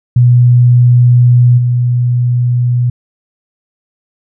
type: tone with level steps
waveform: sine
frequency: 122.5 Hz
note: B2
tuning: 14 cents flat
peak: -3 / -8 dBFS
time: 0.16-2.9 s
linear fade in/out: 5 ms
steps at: 1.57 s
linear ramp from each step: 20 ms
effects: none